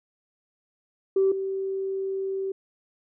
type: tone pair in turn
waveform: sine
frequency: 386.2 / 386.2 Hz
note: G4 / G4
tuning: -26 / -26 cents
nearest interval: unison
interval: 0 cents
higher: neither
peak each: -17 / -26 dBFS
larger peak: first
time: 1.16-1.32 / 1.32-2.52 s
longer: second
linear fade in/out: 5 ms
effects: tanh soft clip ceiling -13 dBFS